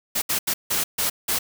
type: noise bursts at uneven times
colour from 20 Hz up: white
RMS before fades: -23 dBFS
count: 6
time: 0.15-0.22 / 0.29-0.39 / 0.47-0.54 / 0.7-0.84 / 0.98-1.1 / 1.28-1.39 s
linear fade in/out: 10 ms
effects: none